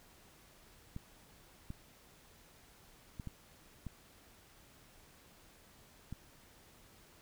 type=clicks; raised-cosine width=5 ms; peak=-30 dBFS; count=6; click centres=0.964 / 1.704 / 3.198 / 3.273 / 3.867 / 6.126 s; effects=pink hiss -62 dBFS RMS until 7.21 s